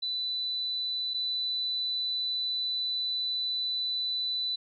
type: tone pair in turn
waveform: sine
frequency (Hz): 3987 / 3987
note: B7 / B7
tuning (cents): +16 / +16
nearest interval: unison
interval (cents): 0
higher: neither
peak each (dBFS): -29 / -28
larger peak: second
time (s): 0.02-1.14 / 1.14-4.56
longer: second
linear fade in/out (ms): 10
effects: none